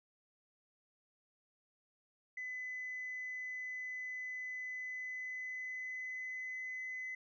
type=tone with pitch glide; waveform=sine; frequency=2011 to 2024 Hz; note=B6 to B6; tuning=+31 to +42 cents; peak=-39 dBFS; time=2.37-7.15 s; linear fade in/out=5 ms; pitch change=+11 cents; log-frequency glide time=4.69-6.61 s; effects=tanh soft clip ceiling -36 dBFS